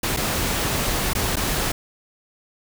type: noise with dropouts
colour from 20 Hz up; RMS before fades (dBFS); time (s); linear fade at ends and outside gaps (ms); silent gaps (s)
pink; -23; 0.03-1.72; 5; 0.165-0.17 / 1.134-1.15 / 1.358-1.367
effects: none